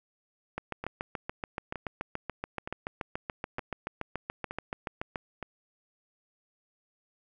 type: two click trains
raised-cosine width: 0.5 ms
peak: -18 / -21 dBFS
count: 33 / 6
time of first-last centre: 0.58-5.158 / 0.84-5.427 s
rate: 6.99 / 1.09 Hz
effects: none